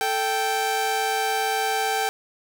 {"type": "tone pair together", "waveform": "sawtooth", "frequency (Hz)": [440, 782.3], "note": ["A4", "G5"], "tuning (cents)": [0, -4], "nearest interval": "minor seventh", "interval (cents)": 996, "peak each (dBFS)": [-24, -19], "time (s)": [0.01, 2.09], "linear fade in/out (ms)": 0, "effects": []}